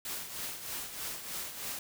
white noise with tremolo, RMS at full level -37 dBFS, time 0.05-1.79 s, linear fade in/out 2 ms, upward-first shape triangle, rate 3.2 Hz, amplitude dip 65%, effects none

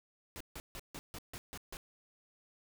pink noise bursts, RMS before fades -45 dBFS, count 8, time 0.36-1.77 s, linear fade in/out 0 ms, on 45 ms, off 150 ms, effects none

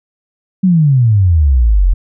sine exponential sweep, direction down, 194 to 40.75 Hz, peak -6 dBFS, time 0.63-1.94 s, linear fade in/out 10 ms, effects none

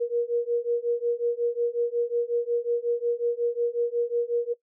sine beating tone pair, 472 / 477.5 Hz, A#4 / A#4, +22 / +42 cents, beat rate 5.5 Hz, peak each -26 dBFS, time 0-4.54 s, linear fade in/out 20 ms, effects noise-tail reverb RT60 0.1 s tail -18 dB re dry

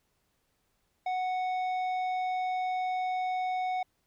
sine tone with tanh clipping, 739 Hz, F#5, 2 cents flat, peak -30 dBFS, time 1.06-3.83 s, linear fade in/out 5 ms, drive 9 dB, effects pink hiss -75 dBFS RMS until 4.06 s

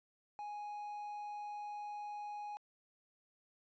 triangle tone, 830.6 Hz, G#5, in tune, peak -40 dBFS, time 0.39-2.57 s, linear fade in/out 0 ms, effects resampled to 16000 Hz

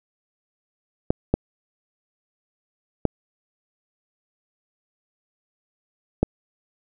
clicks, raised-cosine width 2 ms, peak -4 dBFS, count 4, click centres 1.105 / 1.34 / 3.053 / 6.23 s, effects none

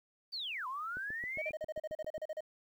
sine linear two-way sweep, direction down then up, 4699 to 988 to 2433 Hz, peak -37 dBFS, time 0.32-1.52 s, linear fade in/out 20 ms, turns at 0.67 s
click train, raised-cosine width 2 ms, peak -36 dBFS, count 10, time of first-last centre 0.97-2.18 s, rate 7.44 Hz
triangle tone bursts, 622.3 Hz, D#5, in tune, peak -34 dBFS, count 14, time 1.38-2.407 s, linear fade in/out 5 ms, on 39 ms, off 37 ms
effects 11-bit

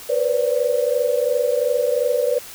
sine tone cluster, 484.2 / 507 / 579 Hz, B4 / B4 / D5, -34 / +45 / -25 cents, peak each -21 dBFS, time 0.09-2.39 s, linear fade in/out 10 ms, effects white hiss -38 dBFS RMS until 2.54 s

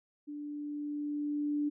sine tone with level ramp, 293.7 Hz, D4, in tune, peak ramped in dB -39 to -28 dBFS, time 0.27-1.7 s, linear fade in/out 20 ms, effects none

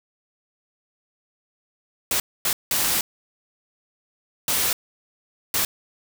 white noise bursts at uneven times, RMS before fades -22 dBFS, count 5, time 2.11-2.2 / 2.45-2.53 / 2.71-3.01 / 4.48-4.73 / 5.54-5.65 s, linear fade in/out 2 ms, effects none

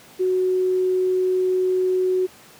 sine tone, 370 Hz, F#4, in tune, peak -17 dBFS, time 0.19-2.27 s, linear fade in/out 20 ms, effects pink hiss -47 dBFS RMS until 2.59 s + high-pass 150 Hz 12 dB/octave

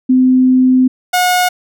sine / sawtooth tone pair in turn, 256.5 / 724.2 Hz, C4 / F#5, -34 / -37 cents, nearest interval octave + tritone, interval 1797 cents, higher second, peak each -6 / -6 dBFS, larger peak neither, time 0.09-0.88 / 1.13-1.49 s, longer first, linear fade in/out 10 ms, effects none

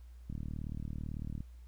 click train, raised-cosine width 5 ms, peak -28 dBFS, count 43, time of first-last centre 0.3-1.405 s, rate 38 Hz, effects added 60 Hz sine -49 dBFS peak until 1.67 s + pink hiss -71 dBFS RMS until 1.67 s

